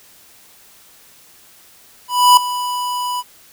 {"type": "tone with ADSR envelope", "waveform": "square", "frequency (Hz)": 987.8, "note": "B5", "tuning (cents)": 0, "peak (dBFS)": -5, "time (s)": [2.08, 3.23], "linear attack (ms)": 290, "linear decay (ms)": 4, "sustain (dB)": -15, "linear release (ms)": 38, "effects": ["white hiss -47 dBFS RMS until 3.52 s"]}